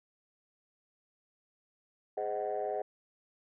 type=chord; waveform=sine; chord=Ab dominant seventh; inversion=none; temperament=just; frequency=415.3 / 519.1 / 623 / 747.5 Hz; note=Ab4 / C5 / Eb5 / Gb5; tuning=0 / -14 / +2 / +17 cents; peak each=-36 / -38 / -36 / -36 dBFS; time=2.17-2.82 s; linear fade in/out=5 ms; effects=tanh soft clip ceiling -25 dBFS